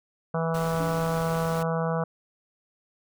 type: harmonic tone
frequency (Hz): 164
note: E3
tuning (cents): -9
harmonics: 1 / 3 / 4 / 5 / 6 / 7 / 8 / 9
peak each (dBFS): -27 / -30 / -32 / -36 / -37 / -36 / -38 / -40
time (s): 0.34-2.04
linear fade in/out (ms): 5
type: noise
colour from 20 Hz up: pink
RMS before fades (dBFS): -39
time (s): 0.54-1.63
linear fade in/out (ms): 5
type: tone with exponential decay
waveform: sine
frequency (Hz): 290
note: D4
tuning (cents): -22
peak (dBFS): -33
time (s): 0.8-1.77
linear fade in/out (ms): 0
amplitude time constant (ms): 210
effects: none